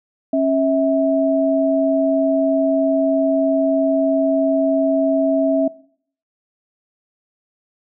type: tone pair together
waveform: sine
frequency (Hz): 273.1 / 650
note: C#4 / E5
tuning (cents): -26 / -24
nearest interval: octave + minor third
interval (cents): 1502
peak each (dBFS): -17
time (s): 0.33-5.68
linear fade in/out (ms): 5
effects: noise-tail reverb RT60 0.6 s tail -21 dB re dry